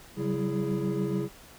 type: tone cluster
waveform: triangle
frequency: 137.1 / 187.2 / 194.2 / 333.1 / 414.3 Hz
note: C#3 / F#3 / G3 / E4 / G#4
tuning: -19 / +20 / -16 / +18 / -4 cents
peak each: -31 dBFS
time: 0.16-1.29 s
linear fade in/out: 50 ms
effects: pink hiss -51 dBFS RMS until 1.58 s